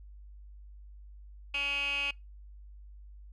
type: tone with band-pass filter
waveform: 15% pulse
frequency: 281.8 Hz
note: C#4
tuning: 29 cents sharp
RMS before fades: -32 dBFS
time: 1.54-2.11 s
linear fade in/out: 5 ms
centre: 2600 Hz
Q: 9.4
effects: noise-tail reverb RT60 0.2 s tail -24 dB re dry + added 50 Hz sine -47 dBFS peak until 3.32 s